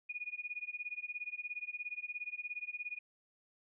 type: tone with tremolo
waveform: sine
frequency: 2455 Hz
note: D#7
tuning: 24 cents flat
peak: -36 dBFS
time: 0.09-2.99 s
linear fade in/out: 10 ms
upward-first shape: sine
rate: 17 Hz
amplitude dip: 95%
effects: none